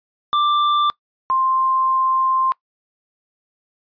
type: tone pair in turn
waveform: square / sine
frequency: 1180 / 1049.4 Hz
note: D6 / C6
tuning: +8 / +5 cents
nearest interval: major second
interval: 203 cents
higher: first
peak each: -15 dBFS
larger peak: neither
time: 0.33-0.9 / 1.3-2.52 s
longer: second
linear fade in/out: 0 ms
effects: noise-tail reverb RT60 0.1 s tail -22 dB re dry + resampled to 11025 Hz